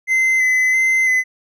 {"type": "tone with vibrato", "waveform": "triangle", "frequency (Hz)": 2045, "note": "C7", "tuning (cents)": -40, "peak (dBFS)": -11, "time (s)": [0.07, 1.24], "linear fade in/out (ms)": 50, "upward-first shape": "square", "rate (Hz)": 1.5, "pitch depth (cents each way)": 17, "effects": []}